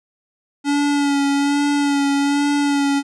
square tone with vibrato, 284.2 Hz, C#4, 43 cents sharp, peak -16 dBFS, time 0.64-3.03 s, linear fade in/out 50 ms, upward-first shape sine, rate 1.2 Hz, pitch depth 24 cents each way, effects resampled to 22050 Hz

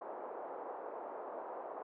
pink band-pass noise, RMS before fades -45 dBFS, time 0.01-1.83 s, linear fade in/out 10 ms, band 430 to 990 Hz, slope 24 dB/octave, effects none

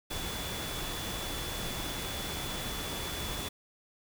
sine tone in noise, 3445 Hz, A7, 37 cents flat, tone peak -42 dBFS, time 0.1-3.49 s, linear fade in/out 10 ms, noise pink, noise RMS -37 dBFS, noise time 0.1-3.49 s, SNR -8 dB, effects none

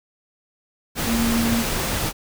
sine tone in noise, 231.1 Hz, A#3, 15 cents flat, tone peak -19 dBFS, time 1.06-1.65 s, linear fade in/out 50 ms, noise pink, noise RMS -24 dBFS, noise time 0.95-2.13 s, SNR +2 dB, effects none

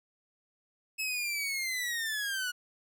sawtooth linear sweep, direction down, 2600 to 1445 Hz, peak -28 dBFS, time 0.98-2.52 s, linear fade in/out 20 ms, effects none

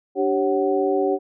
sine tone cluster, 293.8 / 389.5 / 548 / 748 Hz, D4 / G4 / C#5 / F#5, +1 / -11 / -20 / +19 cents, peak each -25 / -20 / -25 / -26 dBFS, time 0.15-1.19 s, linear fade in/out 50 ms, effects none

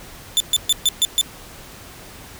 sawtooth tone bursts, 3529 Hz, A7, 4 cents sharp, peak -10 dBFS, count 6, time 0.37-1.212 s, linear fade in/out 0 ms, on 32 ms, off 130 ms, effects pink hiss -40 dBFS RMS until 2.39 s

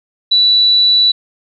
sine tone, 3951 Hz, B7, in tune, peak -7 dBFS, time 0.31-1.12 s, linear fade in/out 10 ms, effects none

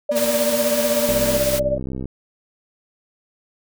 sine tone with tremolo, 587.3 Hz, D5, in tune, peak -15 dBFS, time 0.09-1.78 s, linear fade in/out 5 ms, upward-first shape sine, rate 16 Hz, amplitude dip 70%
35% pulse tone with vibrato, 235.7 Hz, A#3, 19 cents sharp, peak -23 dBFS, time 0.11-1.38 s, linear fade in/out 10 ms, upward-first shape triangle, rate 11 Hz, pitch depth 63 cents each way
white noise, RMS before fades -25 dBFS, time 0.15-1.6 s, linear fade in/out 20 ms
click train, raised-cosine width 3 ms, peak -16 dBFS, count 64, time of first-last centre 1.09-2.056 s, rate 65.2 Hz
effects none

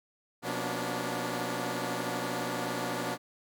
10% pulse tone cluster, 125.6 / 179.9 / 238.5 / 283.4 / 295.4 Hz, B2 / F#3 / A#3 / C#4 / D4, +30 / -48 / +40 / +38 / +10 cents, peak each -30 dBFS, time 0.42-3.18 s, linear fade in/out 50 ms, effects none

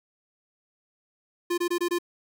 square tone bursts, 349.2 Hz, F4, in tune, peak -24 dBFS, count 5, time 1.5-1.987 s, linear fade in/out 10 ms, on 79 ms, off 23 ms, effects 11-bit

